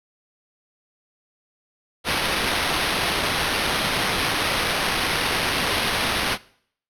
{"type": "noise with sample-and-hold", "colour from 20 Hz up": "violet", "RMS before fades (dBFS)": -23, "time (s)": [2.04, 6.38], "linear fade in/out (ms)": 50, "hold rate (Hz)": 7350, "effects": ["noise-tail reverb RT60 0.6 s tail -21 dB re dry", "low-pass 12000 Hz 12 dB/octave"]}